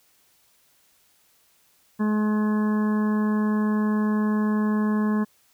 harmonic tone, 212.5 Hz, G#3, 40 cents sharp, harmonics 1 / 2 / 3 / 4 / 5 / 6 / 7 / 8, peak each -20 / -32 / -41 / -40 / -34 / -47 / -45 / -39 dBFS, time 1.99-5.25 s, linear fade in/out 20 ms, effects white hiss -62 dBFS RMS until 5.53 s

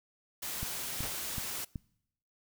white noise, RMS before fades -38 dBFS, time 0.42-1.65 s, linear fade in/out 10 ms
click train, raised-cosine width 5 ms, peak -25 dBFS, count 4, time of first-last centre 0.63-1.758 s, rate 2.66 Hz
pink noise with exponential decay, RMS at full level -36 dBFS, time 1.03-1.25 s, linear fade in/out 0 ms, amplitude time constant 47 ms
effects noise-tail reverb RT60 0.8 s tail -25 dB re dry

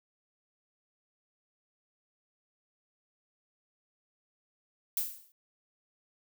violet noise with exponential decay, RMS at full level -28 dBFS, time 4.97-5.32 s, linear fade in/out 2 ms, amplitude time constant 75 ms, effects none

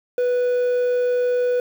triangle tone with quantisation, 493.1 Hz, B4, 3 cents flat, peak -15 dBFS, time 0.18-1.6 s, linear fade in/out 2 ms, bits 7, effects none

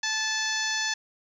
harmonic tone, 872 Hz, A5, 16 cents flat, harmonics 1 / 2 / 3 / 4 / 5 / 6 / 7 / 8, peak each -37 / -29 / -37 / -35 / -34 / -35 / -34 / -41 dBFS, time 0.03-0.94 s, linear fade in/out 5 ms, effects 10-bit

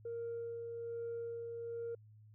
sine tone with tremolo, 466.2 Hz, A#4, in tune, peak -37 dBFS, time 0.05-1.95 s, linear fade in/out 5 ms, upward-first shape sine, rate 1.2 Hz, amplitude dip 35%, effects tanh soft clip ceiling -36 dBFS + added 107 Hz sine -57 dBFS peak until 2.34 s

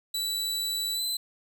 sawtooth tone with pitch glide, 3951 to 4034 Hz, B7 to B7, 0 to +36 cents, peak -25 dBFS, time 0.14-1.17 s, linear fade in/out 5 ms, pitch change +36 cents, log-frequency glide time 0.94-1.03 s, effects none

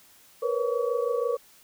sine tone cluster, 469.6 / 495.7 / 552 / 1135 Hz, A#4 / B4 / C#5 / C#6, +13 / +6 / -7 / +41 cents, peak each -27 / -28 / -32 / -35 dBFS, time 0.42-1.37 s, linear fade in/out 10 ms, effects white hiss -56 dBFS RMS until 1.63 s

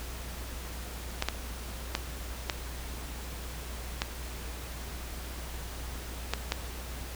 clicks, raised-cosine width 0.2 ms, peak -10 dBFS, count 7, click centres 1.224 / 1.286 / 1.951 / 2.498 / 4.019 / 6.336 / 6.521 s, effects added 60 Hz sine -39 dBFS peak until 7.15 s + pink hiss -43 dBFS RMS until 7.15 s

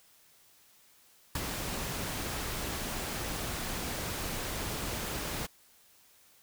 pink noise with ADSR envelope, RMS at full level -32 dBFS, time 1.35-5.47 s, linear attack 4 ms, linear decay 21 ms, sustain -4 dB, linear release 15 ms, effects white hiss -62 dBFS RMS until 6.42 s

